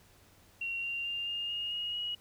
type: tone with pitch steps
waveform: sine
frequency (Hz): 2746 / 2771 / 2797 / 2823 / 2849 / 2876 / 2903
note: F7 / F7 / F7 / F7 / F7 / F#7 / F#7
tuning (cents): -30 / -14 / +2 / +18 / +34 / -50 / -34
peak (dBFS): -33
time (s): 0.61-2.15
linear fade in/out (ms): 5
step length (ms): 220
effects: added 94 Hz sine -66 dBFS peak until 2.2 s + pink hiss -62 dBFS RMS until 2.2 s